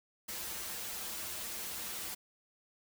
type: noise with comb filter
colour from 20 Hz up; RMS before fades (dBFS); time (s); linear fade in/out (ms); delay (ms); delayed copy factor
white; -41; 0.28-2.15; 10; 7.3; -0.9
effects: none